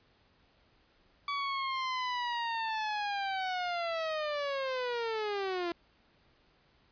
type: linear sweep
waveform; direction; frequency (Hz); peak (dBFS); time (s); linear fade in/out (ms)
sawtooth; down; 1144 to 337.5; -28; 1.28-5.72; 2
effects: pink hiss -67 dBFS RMS until 6.91 s + resampled to 11025 Hz